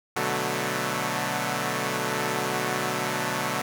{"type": "chord", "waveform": "5% pulse", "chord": "B minor seventh", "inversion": "none", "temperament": "equal", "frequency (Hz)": [123.47, 146.83, 185, 220], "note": ["B2", "D3", "F#3", "A3"], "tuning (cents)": [0, 0, 0, 0], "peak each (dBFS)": -20, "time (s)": [0.16, 3.62], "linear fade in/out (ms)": 5, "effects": []}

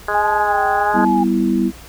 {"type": "harmonic tone", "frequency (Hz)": 207.6, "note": "G#3", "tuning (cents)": 0, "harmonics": [2, 3, 4, 5, 6, 7, 8], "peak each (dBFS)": [-25, -25, -25, -25, -25, -25, -25], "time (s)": [0.08, 1.05], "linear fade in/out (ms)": 5}
{"type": "tone with vibrato", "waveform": "sine", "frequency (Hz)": 819, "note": "G#5", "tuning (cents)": -24, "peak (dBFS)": -16, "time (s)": [0.14, 1.24], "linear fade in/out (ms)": 10, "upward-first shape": "sine", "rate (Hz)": 1.4, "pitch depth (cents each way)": 83}
{"type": "chord", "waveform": "sine", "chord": "E minor", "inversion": "first", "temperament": "equal", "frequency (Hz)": [196, 246.9, 329.6], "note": ["G3", "B3", "E4"], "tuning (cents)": [0, 0, 0], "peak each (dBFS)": -18, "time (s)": [0.93, 1.72], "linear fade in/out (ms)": 50}
{"effects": ["added 60 Hz sine -40 dBFS peak until 1.88 s", "pink hiss -40 dBFS RMS until 1.88 s"]}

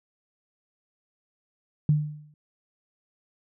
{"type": "tone with exponential decay", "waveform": "sine", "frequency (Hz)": 150, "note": "D3", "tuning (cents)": 37, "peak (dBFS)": -15, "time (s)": [1.89, 2.34], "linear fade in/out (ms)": 2, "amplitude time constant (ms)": 96, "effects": []}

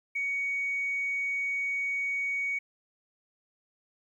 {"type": "tone", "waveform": "sine", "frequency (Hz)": 2240, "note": "C#7", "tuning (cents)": 18, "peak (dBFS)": -27, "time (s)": [0.15, 2.59], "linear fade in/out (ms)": 10, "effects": ["tanh soft clip ceiling -23 dBFS", "11-bit"]}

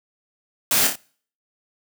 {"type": "noise with echo", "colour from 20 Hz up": "white", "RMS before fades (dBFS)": -19, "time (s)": [0.71, 0.87], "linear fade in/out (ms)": 2, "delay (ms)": 29, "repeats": 3, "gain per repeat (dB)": -5, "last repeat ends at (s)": 0.957, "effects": ["noise-tail reverb RT60 0.5 s tail -25 dB re dry", "high-pass 80 Hz 12 dB/octave"]}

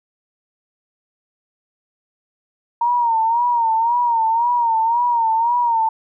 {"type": "tone with vibrato", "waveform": "sine", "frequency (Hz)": 930, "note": "A#5", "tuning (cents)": -4, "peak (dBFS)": -14, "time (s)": [2.81, 5.89], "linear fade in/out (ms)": 5, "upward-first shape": "sine", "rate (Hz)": 1.9, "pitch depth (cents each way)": 77, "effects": []}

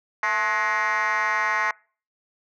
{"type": "tone with frequency modulation", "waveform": "sine", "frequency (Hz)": 1480, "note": "F#6", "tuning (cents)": 0, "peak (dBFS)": -18, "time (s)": [0.23, 1.71], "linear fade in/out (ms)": 2, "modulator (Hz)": 204, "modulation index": 3.2, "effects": ["noise-tail reverb RT60 0.4 s tail -26 dB re dry", "tanh soft clip ceiling -19 dBFS"]}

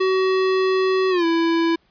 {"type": "tone with pitch glide", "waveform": "square", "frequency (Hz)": [377.2, 332.2], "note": ["F#4", "E4"], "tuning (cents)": [33, 13], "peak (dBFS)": -17, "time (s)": [0, 1.76], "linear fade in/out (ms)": 10, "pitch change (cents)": -220, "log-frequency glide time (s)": [1.1, 1.25], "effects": ["pink hiss -62 dBFS RMS until 1.9 s", "resampled to 11025 Hz"]}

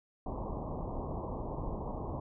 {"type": "low-pass noise", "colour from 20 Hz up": "pink", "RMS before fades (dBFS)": -38, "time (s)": [0.26, 2.2], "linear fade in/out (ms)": 5, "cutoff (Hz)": 1100, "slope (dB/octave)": 96, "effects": []}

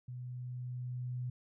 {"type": "tone with level ramp", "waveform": "sine", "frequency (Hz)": 124.6, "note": "B2", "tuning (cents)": 16, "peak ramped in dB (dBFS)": [-41, -35], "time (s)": [0.08, 1.3], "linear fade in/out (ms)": 5, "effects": []}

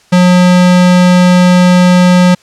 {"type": "tone", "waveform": "square", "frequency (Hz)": 180, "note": "F#3", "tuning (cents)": -47, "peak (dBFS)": -4, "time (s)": [0.12, 2.35], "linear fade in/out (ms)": 10, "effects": ["white hiss -46 dBFS RMS until 2.42 s", "low-pass 7000 Hz 12 dB/octave"]}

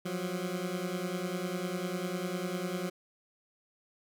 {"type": "beating tone pair", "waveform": "20% pulse", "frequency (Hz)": [175.6, 185.6], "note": ["F3", "F#3"], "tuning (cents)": [10, 6], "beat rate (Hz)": 10, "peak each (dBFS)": -31, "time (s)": [0.05, 2.9], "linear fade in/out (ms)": 10, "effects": []}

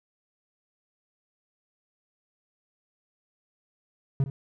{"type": "tone with echo", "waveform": "triangle", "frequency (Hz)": 136.1, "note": "C#3", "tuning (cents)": -31, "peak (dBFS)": -18, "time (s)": [4.2, 4.24], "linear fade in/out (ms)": 2, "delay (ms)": 60, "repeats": 1, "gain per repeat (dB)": -13, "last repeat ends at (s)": 4.3, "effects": []}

